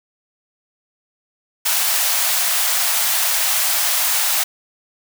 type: high-pass noise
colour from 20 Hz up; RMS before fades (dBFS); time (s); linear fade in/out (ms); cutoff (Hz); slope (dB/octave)
white; -18; 1.65-4.44; 10; 610; 48
effects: none

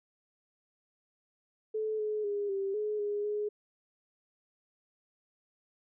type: tone with pitch steps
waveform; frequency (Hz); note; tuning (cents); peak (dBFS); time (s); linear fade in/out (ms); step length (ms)
sine; 433.8 / 425.9 / 408.1 / 391.4 / 423.1 / 412.3 / 418.2; A4 / G#4 / G#4 / G4 / G#4 / G#4 / G#4; -25 / +44 / -30 / -3 / +32 / -13 / +12; -30; 1.74-3.49; 10; 250
effects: none

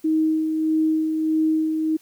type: tone with tremolo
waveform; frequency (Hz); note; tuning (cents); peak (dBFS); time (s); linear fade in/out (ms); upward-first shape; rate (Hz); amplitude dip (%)
sine; 315.1; D#4; +22; -16; 0.04-1.97; 10; sine; 1.6; 40
effects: white hiss -56 dBFS RMS until 2.01 s

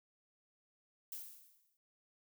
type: noise with exponential decay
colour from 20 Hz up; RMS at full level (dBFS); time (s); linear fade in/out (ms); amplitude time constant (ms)
violet; -43; 1.12-1.77; 1; 140
effects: none

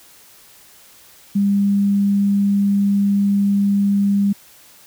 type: tone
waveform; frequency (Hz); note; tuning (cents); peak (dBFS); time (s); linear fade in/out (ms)
sine; 200.4; G3; +38; -13; 1.35-4.33; 10
effects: white hiss -47 dBFS RMS until 4.86 s

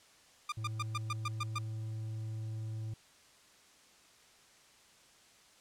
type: tone bursts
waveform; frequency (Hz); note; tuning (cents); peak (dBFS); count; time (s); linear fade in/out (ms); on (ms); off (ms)
sawtooth; 1200; D6; +37; -30; 8; 0.49-1.586; 5; 32; 120
type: tone with vibrato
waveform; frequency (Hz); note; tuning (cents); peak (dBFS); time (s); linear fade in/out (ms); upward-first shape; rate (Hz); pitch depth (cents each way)
triangle; 110; A2; 0; -35; 0.57-2.94; 5; sine; 20; 15
effects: white hiss -62 dBFS RMS until 5.6 s + low-pass 8000 Hz 12 dB/octave

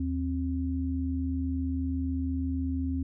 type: tone pair together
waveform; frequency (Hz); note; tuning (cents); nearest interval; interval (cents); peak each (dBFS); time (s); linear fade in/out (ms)
sine; 78.91 / 264.9; D#2 / C4; +25 / +22; octave + major sixth; 2097; -30 / -30; 0-3.03; 5
effects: none

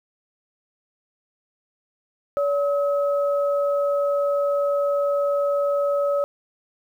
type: tone pair together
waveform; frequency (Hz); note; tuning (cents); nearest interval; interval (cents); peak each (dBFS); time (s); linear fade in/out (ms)
sine; 570 / 1281.5; C#5 / E6; +48 / -49; octave + major second; 1403; -19 / -29; 2.37-6.24; 0
effects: 9-bit

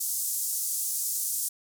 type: band-pass noise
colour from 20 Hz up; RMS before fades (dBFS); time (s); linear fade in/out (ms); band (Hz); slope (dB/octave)
white; -30; 0-1.49; 10; 6300 to 14000; 24
effects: none

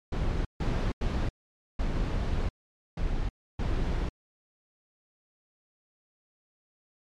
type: noise bursts at uneven times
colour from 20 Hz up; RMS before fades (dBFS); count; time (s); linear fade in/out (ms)
brown; -28; 6; 0.12-0.45 / 0.6-0.92 / 1.01-1.29 / 1.79-2.49 / 2.97-3.29 / 3.59-4.09; 5
effects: low-pass 5000 Hz 12 dB/octave + MP3 96 kbps

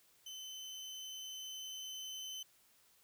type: tone with level ramp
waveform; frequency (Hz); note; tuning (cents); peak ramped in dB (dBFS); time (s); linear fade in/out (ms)
30% pulse; 3049; G7; -49; -43 to -40; 0.26-2.43; 5
effects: white hiss -69 dBFS RMS until 3.03 s

